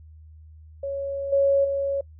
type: tone with level steps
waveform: sine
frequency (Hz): 554.4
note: C#5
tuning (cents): 0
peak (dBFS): -26 / -16 / -22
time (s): 0.83-2.01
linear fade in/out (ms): 5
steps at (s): 1.32 / 1.64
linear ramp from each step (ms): 10
effects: noise-tail reverb RT60 0.1 s tail -25 dB re dry + added 78 Hz sine -44 dBFS peak until 2.19 s